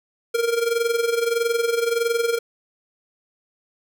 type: tone with amplitude modulation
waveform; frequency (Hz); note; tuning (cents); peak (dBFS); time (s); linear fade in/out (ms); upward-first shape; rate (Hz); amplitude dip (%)
square; 466.2; A#4; 0; -17; 0.34-2.39; 10; sine; 21.6; 70
effects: none